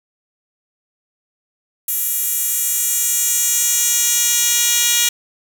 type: tone with high-pass filter sweep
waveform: 10% pulse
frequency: 476.7 Hz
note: A#4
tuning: 39 cents sharp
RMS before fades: -17 dBFS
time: 1.88-5.09 s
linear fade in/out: 5 ms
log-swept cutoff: 11000 to 4400 Hz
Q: 1.4
effects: none